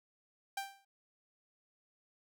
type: tone with exponential decay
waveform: sawtooth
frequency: 787 Hz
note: G5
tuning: 7 cents sharp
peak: -30 dBFS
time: 0.57-0.85 s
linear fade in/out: 5 ms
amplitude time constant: 60 ms
effects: none